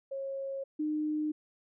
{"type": "tone pair in turn", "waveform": "sine", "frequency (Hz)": [544, 304.6], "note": ["C#5", "D#4"], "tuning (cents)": [-33, -37], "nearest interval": "minor seventh", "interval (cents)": 1004, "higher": "first", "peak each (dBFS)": [-34, -29], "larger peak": "second", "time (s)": [[0.11, 0.64], [0.79, 1.32]], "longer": "neither", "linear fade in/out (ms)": 10, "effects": []}